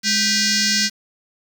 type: tone with frequency modulation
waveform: sine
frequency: 207.7 Hz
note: G#3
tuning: in tune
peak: -13 dBFS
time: 0.03-0.9 s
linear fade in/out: 50 ms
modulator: 880 Hz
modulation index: 7
effects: tanh soft clip ceiling -14 dBFS + 7-bit